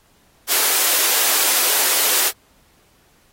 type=high-pass noise; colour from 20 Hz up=white; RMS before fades=-17 dBFS; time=0.47-2.32 s; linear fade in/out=50 ms; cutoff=340 Hz; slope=24 dB/octave; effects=pink hiss -57 dBFS RMS until 3.32 s + AAC 48 kbps